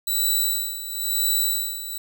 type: tone with tremolo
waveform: 5% pulse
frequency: 3951 Hz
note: B7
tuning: in tune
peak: -11 dBFS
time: 0.07-1.98 s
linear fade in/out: 5 ms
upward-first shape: sine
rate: 0.99 Hz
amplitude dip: 75%
effects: none